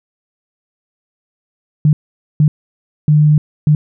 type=tone bursts at uneven times; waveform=sine; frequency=150.7 Hz; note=D3; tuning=45 cents sharp; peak=-6 dBFS; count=4; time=1.85-1.93 / 2.4-2.48 / 3.08-3.38 / 3.67-3.75 s; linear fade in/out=2 ms; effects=none